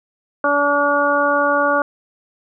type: harmonic tone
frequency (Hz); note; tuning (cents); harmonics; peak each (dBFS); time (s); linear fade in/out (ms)
287.4; D4; -37; 1 / 2 / 3 / 4 / 5; -24 / -18 / -23 / -19 / -19; 0.44-1.82; 2
effects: none